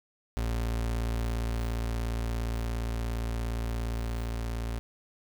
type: tone with level ramp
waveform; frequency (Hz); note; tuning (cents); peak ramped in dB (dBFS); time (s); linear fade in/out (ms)
35% pulse; 57.2; A#1; -32; -26 to -29; 0.37-4.79; 0
effects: 9-bit